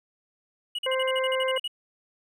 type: tone bursts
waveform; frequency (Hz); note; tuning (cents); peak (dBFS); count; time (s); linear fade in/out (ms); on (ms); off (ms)
triangle; 2911; F#7; -29; -26; 12; 0.75-1.678; 5; 37; 44
type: harmonic tone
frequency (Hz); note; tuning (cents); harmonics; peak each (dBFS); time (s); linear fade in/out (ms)
522; C5; -4; 1 / 2 / 3 / 4; -25 / -32 / -36 / -33; 0.86-1.58; 5
effects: none